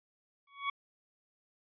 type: tone with exponential growth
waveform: 25% pulse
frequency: 1120 Hz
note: C#6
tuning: 18 cents sharp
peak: -25 dBFS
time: 0.47-0.7 s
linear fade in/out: 5 ms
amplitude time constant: 50 ms
effects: resampled to 11025 Hz